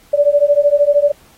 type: beating tone pair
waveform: sine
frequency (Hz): 573 / 586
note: D5 / D5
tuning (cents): -43 / -4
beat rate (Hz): 13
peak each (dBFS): -12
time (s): 0.13-1.12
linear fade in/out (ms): 10
effects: pink hiss -49 dBFS RMS until 1.37 s + AAC 48 kbps